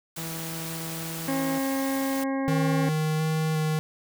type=noise; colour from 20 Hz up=white; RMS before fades=-37 dBFS; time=0.16-2.24 s; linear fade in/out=5 ms
type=tone; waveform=sawtooth; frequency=163 Hz; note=E3; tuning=19 cents flat; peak=-30 dBFS; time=0.17-1.59 s; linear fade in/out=10 ms
type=harmonic tone; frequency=270 Hz; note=C#4; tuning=45 cents flat; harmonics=1 / 2 / 3 / 4 / 6 / 7 / 8; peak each=-26 / -32 / -36 / -38 / -42 / -43 / -44 dBFS; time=1.28-2.89 s; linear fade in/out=2 ms
type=tone with vibrato; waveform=square; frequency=156.7 Hz; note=D#3; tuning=13 cents sharp; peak=-24 dBFS; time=2.48-3.79 s; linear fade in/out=0 ms; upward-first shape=square; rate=1.4 Hz; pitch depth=10 cents each way
effects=none